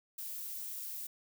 violet noise, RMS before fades -42 dBFS, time 0.18-1.07 s, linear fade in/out 5 ms, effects none

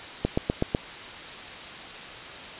click train, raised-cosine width 2 ms, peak -9 dBFS, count 5, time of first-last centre 0.25-0.749 s, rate 8.02 Hz, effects white hiss -39 dBFS RMS until 2.59 s + resampled to 8000 Hz

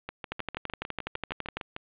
two click trains, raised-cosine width 0.3 ms, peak -19 / -15 dBFS, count 12 / 16, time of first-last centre 0.09-1.764 / 0.32-1.57 s, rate 6.57 / 12 Hz, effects resampled to 8000 Hz + 8-bit

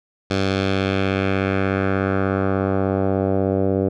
10% pulse tone with low-pass filter sweep, 96.6 Hz, G2, 25 cents flat, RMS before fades -20 dBFS, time 0.3-3.89 s, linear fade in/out 10 ms, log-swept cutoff 4700 to 500 Hz, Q 1.5, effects none

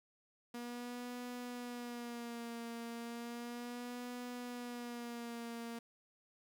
sawtooth tone with vibrato, 239.1 Hz, A#3, 44 cents sharp, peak -39 dBFS, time 0.54-5.79 s, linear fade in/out 5 ms, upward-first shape sine, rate 0.34 Hz, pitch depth 46 cents each way, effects 11-bit

